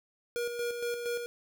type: tone with tremolo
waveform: square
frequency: 477.2 Hz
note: A#4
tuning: 41 cents sharp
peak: -31 dBFS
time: 0.36-1.26 s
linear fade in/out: 0 ms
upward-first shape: square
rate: 4.3 Hz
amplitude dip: 45%
effects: none